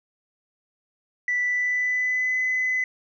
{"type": "tone with pitch glide", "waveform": "sine", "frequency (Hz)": [1972, 2018], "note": ["B6", "B6"], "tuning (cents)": [-3, 37], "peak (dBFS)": -20, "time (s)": [1.28, 2.84], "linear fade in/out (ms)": 2, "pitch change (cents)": 40, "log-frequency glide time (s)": [1.4, 2.38], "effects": ["tanh soft clip ceiling -17 dBFS"]}